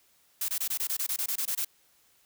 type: noise bursts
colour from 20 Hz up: blue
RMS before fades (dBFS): -30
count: 13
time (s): 0.41-1.648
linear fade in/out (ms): 5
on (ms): 74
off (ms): 23
effects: white hiss -65 dBFS RMS until 2.25 s